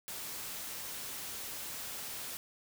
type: noise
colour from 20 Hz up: white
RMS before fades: -42 dBFS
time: 0.08-2.37 s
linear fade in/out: 0 ms
effects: none